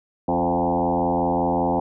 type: tone with frequency modulation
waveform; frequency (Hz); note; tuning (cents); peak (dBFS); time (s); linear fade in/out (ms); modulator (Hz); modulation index
sine; 523; C5; -1; -18; 0.28-1.8; 5; 85.2; 4.3
effects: none